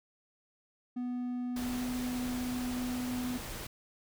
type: tone with pitch glide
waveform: triangle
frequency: 246.9 to 249 Hz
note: B3 to B3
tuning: 0 to +14 cents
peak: -31 dBFS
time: 0.96-3.38 s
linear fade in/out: 10 ms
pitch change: +14 cents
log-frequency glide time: 1.67-1.78 s
type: noise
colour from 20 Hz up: pink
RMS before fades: -42 dBFS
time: 1.56-3.67 s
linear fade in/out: 5 ms
effects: none